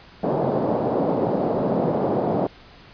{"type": "band-pass noise", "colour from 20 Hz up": "white", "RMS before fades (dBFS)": -22, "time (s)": [0.23, 2.47], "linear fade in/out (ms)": 5, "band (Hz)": [130, 690], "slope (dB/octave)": 24, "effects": ["pink hiss -47 dBFS RMS until 2.93 s", "resampled to 11025 Hz"]}